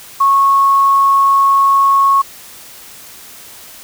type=tone with quantisation; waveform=sine; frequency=1100 Hz; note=C#6; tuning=14 cents flat; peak=-7 dBFS; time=0.2-2.22 s; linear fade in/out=10 ms; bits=6; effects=white hiss -36 dBFS RMS until 3.83 s